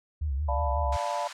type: tone with vibrato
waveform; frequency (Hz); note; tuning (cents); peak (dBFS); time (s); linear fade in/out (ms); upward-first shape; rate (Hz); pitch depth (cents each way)
sine; 71.3; C#2; +49; -26; 0.21-0.97; 10; sine; 5.5; 130
type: chord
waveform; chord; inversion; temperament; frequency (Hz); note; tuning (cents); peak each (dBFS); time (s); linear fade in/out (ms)
sine; B half-diminished seventh; first; equal; 587.3 / 698.5 / 880 / 987.8; D5 / F5 / A5 / B5; 0 / 0 / 0 / 0; -33; 0.48-1.28; 10
type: band-pass noise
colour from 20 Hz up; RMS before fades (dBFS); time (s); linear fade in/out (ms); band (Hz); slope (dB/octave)
pink; -43; 0.92-1.33; 5; 910 to 7800; 24
effects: none